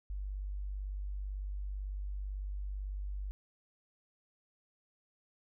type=tone; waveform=sine; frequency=49 Hz; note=G1; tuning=in tune; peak=-36 dBFS; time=0.1-3.31 s; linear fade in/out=0 ms; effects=none